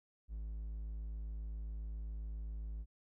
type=tone; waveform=triangle; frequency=53.7 Hz; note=A1; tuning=41 cents flat; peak=-38 dBFS; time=0.28-2.86 s; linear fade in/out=50 ms; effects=none